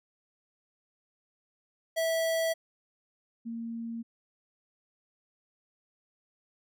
square / sine tone pair in turn, 654 / 230.4 Hz, E5 / A#3, -14 / -20 cents, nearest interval octave + tritone, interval 1806 cents, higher first, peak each -27 / -34 dBFS, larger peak first, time 1.96-2.54 / 3.45-4.03 s, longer neither, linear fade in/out 20 ms, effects none

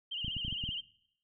sine tone with vibrato, 2988 Hz, F#7, 16 cents sharp, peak -35 dBFS, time 0.11-0.81 s, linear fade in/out 10 ms, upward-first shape sine, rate 15 Hz, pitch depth 110 cents each way
clicks, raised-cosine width 5 ms, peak -28 dBFS, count 8, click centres 0.246 / 0.281 / 0.367 / 0.449 / 0.481 / 0.526 / 0.639 / 0.69 s
effects noise-tail reverb RT60 0.7 s tail -20 dB re dry

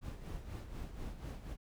brown noise with tremolo, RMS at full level -42 dBFS, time 0.01-1.57 s, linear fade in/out 50 ms, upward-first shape sine, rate 4.1 Hz, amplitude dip 60%, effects none

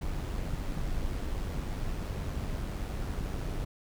brown noise with amplitude modulation, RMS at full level -32 dBFS, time 0.01-3.65 s, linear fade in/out 10 ms, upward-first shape sine, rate 97.3 Hz, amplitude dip 35%, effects none

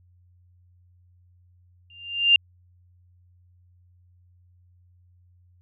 sine tone with exponential growth, 2794 Hz, F7, in tune, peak -10 dBFS, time 1.9-2.36 s, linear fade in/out 2 ms, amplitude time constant 100 ms, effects added 89 Hz sine -55 dBFS peak until 5.61 s

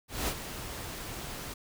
pink noise with ADSR envelope, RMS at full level -30 dBFS, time 0.08-1.54 s, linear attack 200 ms, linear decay 57 ms, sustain -10 dB, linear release 8 ms, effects none

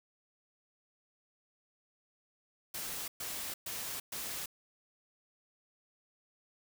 white noise bursts, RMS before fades -40 dBFS, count 4, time 2.74-4.46 s, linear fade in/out 5 ms, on 340 ms, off 120 ms, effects none

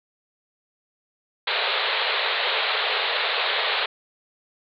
white band-pass noise, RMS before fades -24 dBFS, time 1.47-3.86 s, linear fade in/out 5 ms, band 400 to 4200 Hz, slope 96 dB/octave, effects none

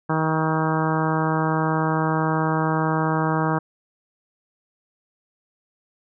harmonic tone with a mistuned harmonic, 158.4 Hz, D#3, 31 cents sharp, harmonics 1 / 2 / 3 / 4 / 5 / 6 / 7 / 8 / 9 / 10, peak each -23 / -26 / -29 / -31 / -29 / -28 / -30 / -31 / -35 / -33 dBFS, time 0.09-3.59 s, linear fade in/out 10 ms, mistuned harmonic 9, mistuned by -19 cents, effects none

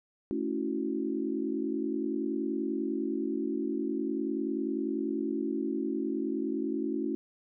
sine chord, F# minor seventh, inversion first, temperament equal with one note detuned, 220 / 279.4 / 329.6 / 370 Hz, A3 / C#4 / E4 / F#4, 0 / +14 / 0 / 0 cents, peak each -36 / -33 / -34 / -36 dBFS, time 0.31-7.15 s, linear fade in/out 0 ms, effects none

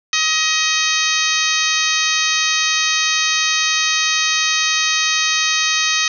harmonic tone, 631 Hz, D#5, 24 cents sharp, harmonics 2 / 3 / 4 / 5 / 6 / 7 / 8 / 9 / 10, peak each -25 / -22 / -21 / -24 / -22 / -25 / -26 / -27 / -23 dBFS, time 0.13-6.08 s, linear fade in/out 2 ms, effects none

